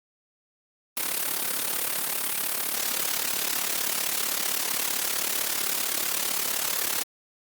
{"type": "noise with amplitude modulation", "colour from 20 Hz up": "white", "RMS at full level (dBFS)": -24, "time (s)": [0.97, 7.03], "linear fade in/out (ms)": 0, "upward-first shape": "sine", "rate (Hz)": 35.6, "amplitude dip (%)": 75, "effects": ["high-pass 200 Hz 12 dB/octave", "Opus 32 kbps"]}